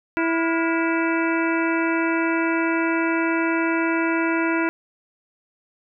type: harmonic tone with a mistuned harmonic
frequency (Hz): 329.6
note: E4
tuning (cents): 0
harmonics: 1 / 2 / 3 / 4 / 5 / 6 / 7 / 8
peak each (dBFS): -21 / -30 / -28 / -27 / -33 / -32 / -32 / -33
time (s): 0.17-4.69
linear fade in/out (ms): 0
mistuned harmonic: 4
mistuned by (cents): +130
effects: none